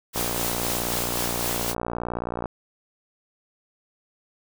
white noise with tremolo, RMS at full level -27 dBFS, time 0.13-1.75 s, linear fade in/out 50 ms, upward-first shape sine, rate 3.9 Hz, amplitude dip 30%
click train, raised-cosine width 1 ms, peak -14 dBFS, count 137, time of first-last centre 0.16-2.457 s, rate 59.2 Hz
effects none

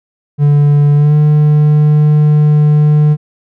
triangle tone with pitch glide, 145.4 to 150.09 Hz, D3 to D3, -17 to +38 cents, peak -3 dBFS, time 0.38-3.17 s, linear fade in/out 50 ms, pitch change +55 cents, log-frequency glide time 0.94-1.15 s, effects none

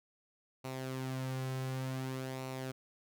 sawtooth tone with flanger, 130.81 Hz, C3, in tune, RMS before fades -39 dBFS, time 0.64-2.72 s, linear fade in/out 10 ms, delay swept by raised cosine 0.6 to 3.4 ms, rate 0.55 Hz, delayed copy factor -0.5, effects none

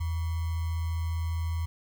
sine tone with sample-and-hold, 82.41 Hz, E2, in tune, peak -27 dBFS, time 0-1.66 s, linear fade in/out 10 ms, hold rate 1050 Hz, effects none

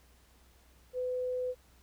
sine tone, 503 Hz, B4, 32 cents sharp, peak -31 dBFS, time 0.93-1.55 s, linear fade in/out 50 ms, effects added 62 Hz sine -62 dBFS peak until 1.82 s + pink hiss -65 dBFS RMS until 1.82 s

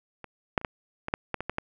clicks, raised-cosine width 0.5 ms, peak -25 / -7 / -30 / -13 / -17 / -9 / -13 / -17 / -15 / -13 dBFS, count 10, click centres 0.243 / 0.578 / 0.614 / 0.648 / 1.084 / 1.139 / 1.343 / 1.406 / 1.496 / 1.584 s, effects none

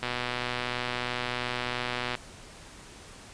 click train, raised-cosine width 0.3 ms, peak -14 dBFS, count 262, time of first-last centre 0.03-2.152 s, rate 123 Hz, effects pink hiss -48 dBFS RMS until 3.33 s + resampled to 22050 Hz

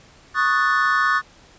triangle chord, D# half-diminished seventh, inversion third, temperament equal, 1108.7 / 1244.5 / 1480 / 1760 Hz, C#6 / D#6 / F#6 / A6, 0 / 0 / 0 / 0 cents, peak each -20 dBFS, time 0.34-1.22 s, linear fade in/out 50 ms, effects pink hiss -50 dBFS RMS until 1.58 s + resampled to 16000 Hz

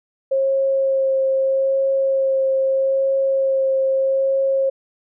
sine tone with vibrato, 537 Hz, C5, 45 cents sharp, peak -15 dBFS, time 0.31-4.7 s, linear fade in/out 10 ms, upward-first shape sine, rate 0.79 Hz, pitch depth 12 cents each way, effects none

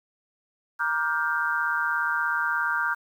sine chord, G minor seventh, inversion first, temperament just, 940.8 / 1176 / 1411.2 / 1568 Hz, Bb5 / D6 / F6 / G6, +16 / +2 / +18 / 0 cents, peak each -31 / -31 / -27 / -27 dBFS, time 0.79-2.95 s, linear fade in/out 20 ms, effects 9-bit

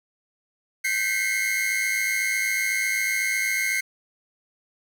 45% pulse tone cluster, 1551 / 1964 / 2038 / 2146 Hz, G6 / B6 / C7 / C7, -19 / -10 / -46 / +43 cents, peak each -32 / -33 / -30 / -24 dBFS, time 0.84-3.81 s, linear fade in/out 10 ms, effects none

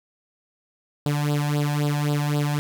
sawtooth tone with flanger, 146.8 Hz, D3, in tune, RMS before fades -23 dBFS, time 1.06-2.59 s, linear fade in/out 0 ms, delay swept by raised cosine 0.23 to 1.23 ms, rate 3.8 Hz, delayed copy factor +0.8, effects none

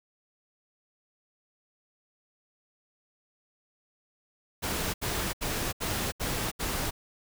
pink noise bursts, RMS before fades -31 dBFS, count 6, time 4.62-6.91 s, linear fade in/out 20 ms, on 320 ms, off 74 ms, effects none

